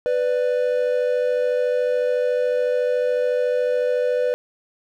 triangle tone pair together, 496.1 / 590 Hz, B4 / D5, +8 / +8 cents, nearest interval minor third, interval 300 cents, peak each -17 / -22 dBFS, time 0.06-4.34 s, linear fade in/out 0 ms, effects none

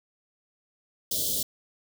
white band-stop noise, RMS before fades -28 dBFS, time 1.11-1.43 s, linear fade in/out 5 ms, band 630 to 3100 Hz, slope 96 dB/octave, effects none

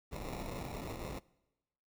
pink noise with sample-and-hold, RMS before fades -42 dBFS, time 0.11-1.2 s, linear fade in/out 20 ms, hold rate 1575 Hz, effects noise-tail reverb RT60 1.0 s tail -23 dB re dry

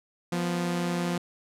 sawtooth tone pair together, 174.61 / 247.1 Hz, F3 / B3, 0 / +1 cents, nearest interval tritone, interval 601 cents, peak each -23 / -31 dBFS, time 0.32-1.18 s, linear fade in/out 5 ms, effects low-pass 11000 Hz 12 dB/octave

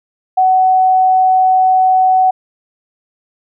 sine tone, 749 Hz, F#5, 21 cents sharp, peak -7 dBFS, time 0.37-2.31 s, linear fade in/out 10 ms, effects none

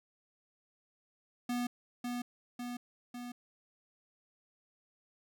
square tone with echo, 243.8 Hz, B3, 22 cents flat, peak -33 dBFS, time 1.49-1.67 s, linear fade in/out 5 ms, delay 550 ms, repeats 3, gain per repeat -3 dB, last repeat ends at 3.32 s, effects none

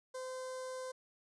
sawtooth tone with notch filter, 515 Hz, C5, 28 cents flat, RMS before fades -43 dBFS, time 0.14-0.92 s, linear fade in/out 10 ms, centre 2600 Hz, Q 0.7, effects resampled to 22050 Hz

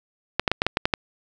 clicks, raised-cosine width 0.3 ms, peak -3 dBFS, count 8, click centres 0.396 / 0.478 / 0.516 / 0.619 / 0.666 / 0.771 / 0.855 / 0.938 s, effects none

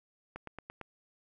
click train, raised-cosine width 0.5 ms, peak -27 dBFS, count 5, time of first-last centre 0.36-0.813 s, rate 8.83 Hz, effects none

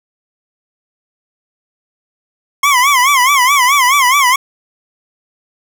25% pulse tone with vibrato, 1066 Hz, C6, 32 cents sharp, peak -4 dBFS, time 2.63-4.36 s, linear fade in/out 5 ms, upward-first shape sine, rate 4.7 Hz, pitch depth 150 cents each way, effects none

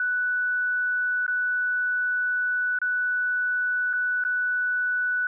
sine tone with dropouts, 1484 Hz, F#6, 5 cents sharp, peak -22 dBFS, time 0-5.27 s, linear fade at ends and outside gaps 2 ms, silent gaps 1.265-1.279 / 2.788-2.816 / 3.931-3.935 / 4.239-4.249 s, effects none

